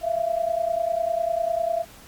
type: tone pair together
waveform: sine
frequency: 656 / 686 Hz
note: E5 / F5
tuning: -9 / -31 cents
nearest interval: minor second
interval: 78 cents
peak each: -24 dBFS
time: 0.01-1.85 s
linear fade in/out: 50 ms
effects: pink hiss -47 dBFS RMS until 2.07 s + MP3 96 kbps